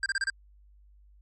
square tone bursts, 1589 Hz, G6, 23 cents sharp, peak -26 dBFS, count 5, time 0.03-0.3 s, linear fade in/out 2 ms, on 30 ms, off 30 ms, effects added 50 Hz sine -54 dBFS peak until 1.21 s + MP3 32 kbps

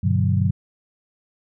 sine chord, G major seventh, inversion none, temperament equal, 98 / 123.47 / 146.83 / 185 Hz, G2 / B2 / D3 / F#3, 0 / 0 / 0 / 0 cents, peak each -19 / -23 / -24 / -23 dBFS, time 0.03-0.51 s, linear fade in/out 10 ms, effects none

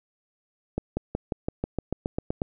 accelerating click train, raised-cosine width 2 ms, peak -13 dBFS, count 12, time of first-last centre 0.78-2.419 s, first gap 190 ms, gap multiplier 0.95, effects none

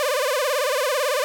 sawtooth tone with vibrato, 549 Hz, C#5, 17 cents flat, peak -16 dBFS, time 0-1.24 s, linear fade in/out 0 ms, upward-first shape sine, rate 18 Hz, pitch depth 180 cents each way, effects none

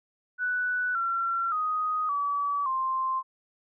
sine tone with pitch steps, 1485 / 1361.8 / 1248.7 / 1145.1 / 1050.1 Hz, F#6 / F6 / D#6 / D6 / C6, +6 / -44 / +6 / -44 / +6 cents, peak -25 dBFS, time 0.38-3.23 s, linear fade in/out 50 ms, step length 570 ms, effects none

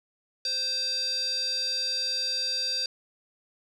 square tone with band-pass filter, 523.3 Hz, C5, in tune, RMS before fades -29 dBFS, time 0.45-2.86 s, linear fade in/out 2 ms, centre 4700 Hz, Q 8.7, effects none

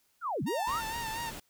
sine linear two-way sweep, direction down then up, 1480 to 116.54 to 1480 Hz, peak -30 dBFS, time 0.21-0.82 s, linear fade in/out 50 ms, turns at 0.43 s
sawtooth tone with vibrato, 910 Hz, A#5, 42 cents flat, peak -31 dBFS, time 0.46-1.31 s, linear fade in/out 20 ms, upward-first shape sine, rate 4.3 Hz, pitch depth 59 cents each way
pink noise, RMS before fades -43 dBFS, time 0.67-1.4 s, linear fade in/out 5 ms
effects white hiss -71 dBFS RMS until 1.49 s

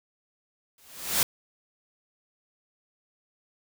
white noise with exponential growth, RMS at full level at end -20 dBFS, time 0.78-1.23 s, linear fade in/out 2 ms, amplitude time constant 96 ms, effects none

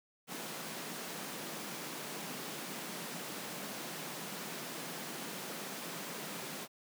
pink high-pass noise, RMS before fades -43 dBFS, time 0.27-6.68 s, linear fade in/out 50 ms, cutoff 150 Hz, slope 48 dB/octave, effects none

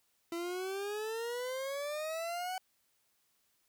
40% pulse exponential sweep, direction up, 334.6 to 755 Hz, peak -35 dBFS, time 0.32-2.58 s, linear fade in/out 2 ms, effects white hiss -75 dBFS RMS until 3.68 s

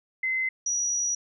sine tone pair in turn, 2056 / 5815 Hz, C7 / F#8, -31 / -31 cents, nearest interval octave + tritone, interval 1800 cents, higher second, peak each -24 dBFS, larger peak neither, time 0.23-0.49 / 0.66-1.15 s, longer second, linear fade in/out 5 ms, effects none

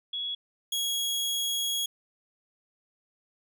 sine / sawtooth tone pair in turn, 3357 / 3318 Hz, G#7 / G#7, +18 / -2 cents, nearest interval unison, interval 20 cents, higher first, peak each -30 / -24 dBFS, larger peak second, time 0.13-0.35 / 0.72-1.86 s, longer second, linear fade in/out 5 ms, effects none

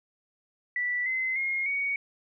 sine tone with pitch steps, 1966 / 2053 / 2144 / 2239 Hz, B6 / C7 / C7 / C#7, -8 / -33 / +42 / +17 cents, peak -26 dBFS, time 0.76-1.96 s, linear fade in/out 2 ms, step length 300 ms, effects none

